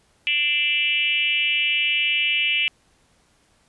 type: tone with frequency modulation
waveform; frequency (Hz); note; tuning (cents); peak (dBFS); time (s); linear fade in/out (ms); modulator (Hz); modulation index
sine; 2646; E7; +6; -18; 0.27-2.68; 0; 291; 1.4
effects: pink hiss -61 dBFS RMS until 3.68 s + resampled to 24000 Hz